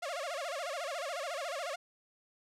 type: tone with vibrato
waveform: sawtooth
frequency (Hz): 622.3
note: D#5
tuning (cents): 0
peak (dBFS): -32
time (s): 0.02-1.76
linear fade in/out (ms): 10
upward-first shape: sine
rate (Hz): 14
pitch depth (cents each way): 240
effects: low-pass 9000 Hz 12 dB/octave